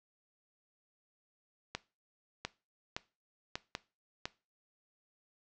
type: clicks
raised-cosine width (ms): 0.2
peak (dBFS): -18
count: 6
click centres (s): 1.75 / 2.45 / 2.965 / 3.555 / 3.751 / 4.255
effects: noise-tail reverb RT60 0.3 s tail -19 dB re dry + low-pass 7000 Hz 12 dB/octave

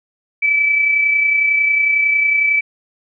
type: tone pair together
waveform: sine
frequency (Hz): 2306 / 2337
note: D7 / D7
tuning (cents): -32 / -9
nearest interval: unison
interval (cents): 23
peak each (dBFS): -12 / -24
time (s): 0.42-2.61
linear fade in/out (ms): 10
effects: none

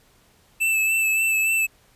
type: tone with vibrato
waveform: square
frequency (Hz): 2637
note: E7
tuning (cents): 0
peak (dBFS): -19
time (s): 0.6-1.67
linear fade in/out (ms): 20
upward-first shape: sine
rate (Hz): 3.5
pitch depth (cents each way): 24
effects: pink hiss -58 dBFS RMS until 1.95 s + resampled to 32000 Hz

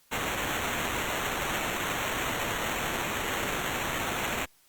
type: noise with sample-and-hold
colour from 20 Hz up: white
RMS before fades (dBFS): -31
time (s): 0.11-4.46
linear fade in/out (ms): 20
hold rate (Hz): 4900
effects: white hiss -63 dBFS RMS until 4.68 s + Opus 48 kbps

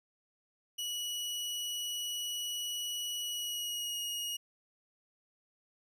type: tone with pitch glide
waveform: sawtooth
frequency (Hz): 2930 to 2878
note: F#7 to F#7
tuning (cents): -18 to -49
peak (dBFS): -32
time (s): 0.78-4.37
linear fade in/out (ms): 10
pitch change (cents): -31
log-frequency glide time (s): 3.19-4.01
effects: none

